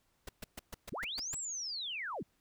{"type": "noise bursts", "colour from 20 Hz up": "pink", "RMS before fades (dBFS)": -43, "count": 8, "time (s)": [0.27, 1.348], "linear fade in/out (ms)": 5, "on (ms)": 21, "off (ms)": 130}
{"type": "linear two-way sweep", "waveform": "sine", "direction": "up then down", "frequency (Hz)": [62.4, 7910, 107.8], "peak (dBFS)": -37, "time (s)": [0.92, 2.23], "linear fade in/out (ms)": 5, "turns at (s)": 1.37}
{"effects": ["pink hiss -75 dBFS RMS until 2.4 s"]}